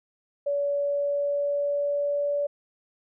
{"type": "tone with pitch glide", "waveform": "sine", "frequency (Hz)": [570, 576], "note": ["C#5", "D5"], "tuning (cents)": [48, -34], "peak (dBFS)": -23, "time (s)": [0.46, 2.47], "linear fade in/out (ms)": 10, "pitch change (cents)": 18, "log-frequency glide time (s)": [0.65, 2.32], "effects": []}